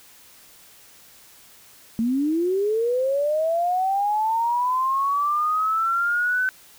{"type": "linear sweep", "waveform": "sine", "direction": "up", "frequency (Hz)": [220, 1525], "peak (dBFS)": -19, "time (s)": [1.99, 6.49], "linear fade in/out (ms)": 0, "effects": ["white hiss -50 dBFS RMS until 6.78 s"]}